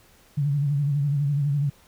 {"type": "tone with vibrato", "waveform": "sine", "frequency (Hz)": 143.2, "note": "D3", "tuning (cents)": -43, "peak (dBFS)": -20, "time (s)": [0.37, 1.7], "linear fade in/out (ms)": 10, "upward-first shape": "sine", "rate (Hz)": 12, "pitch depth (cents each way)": 68, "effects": ["pink hiss -56 dBFS RMS until 1.87 s"]}